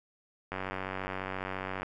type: click train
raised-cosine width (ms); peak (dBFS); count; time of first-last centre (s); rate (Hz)
0.5; -20; 125; 0.52-1.831; 94.6
effects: none